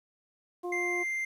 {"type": "harmonic tone", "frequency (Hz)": 353.8, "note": "F4", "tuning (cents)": 23, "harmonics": [1, 2, 3], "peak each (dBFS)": [-33, -39, -43], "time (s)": [0.63, 1.04], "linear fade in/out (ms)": 20}
{"type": "tone", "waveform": "triangle", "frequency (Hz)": 2093, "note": "C7", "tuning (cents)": 0, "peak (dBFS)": -28, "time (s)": [0.72, 1.25], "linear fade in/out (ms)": 5}
{"effects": ["resampled to 32000 Hz", "10-bit"]}